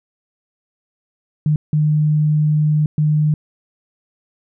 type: tone bursts at uneven times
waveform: sine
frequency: 151.8 Hz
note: D#3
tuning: 42 cents flat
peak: -12 dBFS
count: 3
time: 1.46-1.56 / 1.73-2.86 / 2.98-3.34 s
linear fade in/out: 2 ms
effects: none